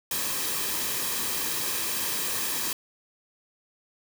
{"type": "noise with comb filter", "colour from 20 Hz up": "white", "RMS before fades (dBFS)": -29, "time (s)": [0.11, 2.73], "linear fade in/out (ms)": 2, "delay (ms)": 1.4, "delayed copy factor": -0.5, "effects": []}